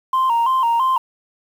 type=tone with vibrato; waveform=sine; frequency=986 Hz; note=B5; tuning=3 cents flat; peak=-12 dBFS; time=0.13-0.98 s; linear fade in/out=5 ms; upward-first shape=square; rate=3 Hz; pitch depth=100 cents each way; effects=tanh soft clip ceiling -12 dBFS + 7-bit